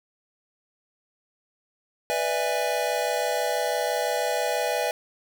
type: chord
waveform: square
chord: E dominant seventh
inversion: second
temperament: just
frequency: 494.4 / 593.3 / 659.3 / 824.1 Hz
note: B4 / D5 / E5 / G#5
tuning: +2 / +18 / 0 / -14 cents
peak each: -30 dBFS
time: 2.1-4.91 s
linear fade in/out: 0 ms
effects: none